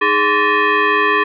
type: tone with frequency modulation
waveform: sine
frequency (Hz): 311.1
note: D#4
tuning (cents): 0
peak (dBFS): -11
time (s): 0.01-1.24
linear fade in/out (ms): 10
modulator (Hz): 727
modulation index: 2.8
effects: none